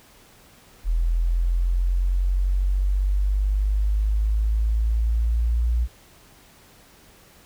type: exponential sweep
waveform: sine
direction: up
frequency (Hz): 41.2 to 59.2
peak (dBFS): -18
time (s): 0.84-5.88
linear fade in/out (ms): 50
effects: pink hiss -52 dBFS RMS until 7.45 s

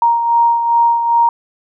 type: beating tone pair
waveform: sine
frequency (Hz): 935 / 937.5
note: A#5 / A#5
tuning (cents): +5 / +10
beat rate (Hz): 2.5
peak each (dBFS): -10 / -19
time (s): 0.02-1.29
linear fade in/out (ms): 2
effects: none

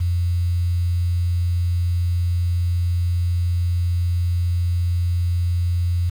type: tone with quantisation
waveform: sine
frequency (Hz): 87.31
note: F2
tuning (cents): 0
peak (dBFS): -17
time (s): 0-6.1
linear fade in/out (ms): 10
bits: 7
effects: none

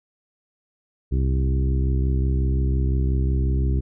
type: harmonic tone with a mistuned harmonic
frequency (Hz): 65.7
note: C2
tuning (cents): +8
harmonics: 1 / 2 / 3 / 4 / 5 / 6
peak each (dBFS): -19 / -25 / -33 / -34 / -34 / -36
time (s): 1.11-3.81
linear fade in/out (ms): 20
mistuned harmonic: 1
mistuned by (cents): +27
effects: none

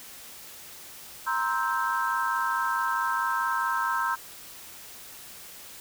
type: chord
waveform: sine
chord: C dominant seventh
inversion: third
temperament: just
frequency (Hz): 941.9 / 1046.5 / 1308.1 / 1569.8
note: Bb5 / C6 / E6 / G6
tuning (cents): +18 / 0 / -14 / +2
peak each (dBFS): -30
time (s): 1.26-4.16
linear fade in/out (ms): 20
effects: white hiss -45 dBFS RMS until 5.8 s

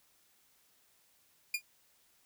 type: tone with exponential decay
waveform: sawtooth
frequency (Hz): 2420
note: D#7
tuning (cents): -49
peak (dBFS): -24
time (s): 1.54-1.62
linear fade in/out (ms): 5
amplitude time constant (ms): 17
effects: white hiss -69 dBFS RMS until 2.25 s

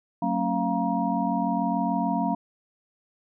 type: tone cluster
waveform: sine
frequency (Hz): 186.4 / 227.1 / 273.6 / 695 / 946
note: F#3 / A#3 / C#4 / F5 / A#5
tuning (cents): +13 / -45 / -23 / -9 / +25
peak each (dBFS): -29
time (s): 0.22-2.35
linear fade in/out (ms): 5
effects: none

